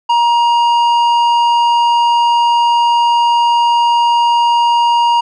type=tone with tanh clipping; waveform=sine; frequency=945 Hz; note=A#5; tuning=23 cents sharp; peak=-10 dBFS; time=0.09-5.21 s; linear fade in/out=10 ms; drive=10 dB; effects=none